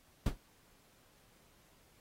brown noise with exponential decay, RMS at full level -22 dBFS, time 0.26-0.38 s, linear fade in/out 5 ms, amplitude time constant 24 ms, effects pink hiss -67 dBFS RMS until 2 s + AAC 48 kbps

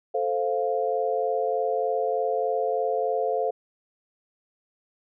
sine chord, F major, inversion first, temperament equal, 440 / 523.3 / 698.5 Hz, A4 / C5 / F5, 0 / 0 / 0 cents, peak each -27 dBFS, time 0.14-3.51 s, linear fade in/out 10 ms, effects none

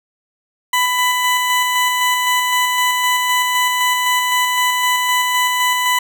20% pulse tone with tremolo, 996 Hz, B5, 14 cents sharp, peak -8 dBFS, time 0.73-5.99 s, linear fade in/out 5 ms, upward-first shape square, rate 3.9 Hz, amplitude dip 25%, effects none

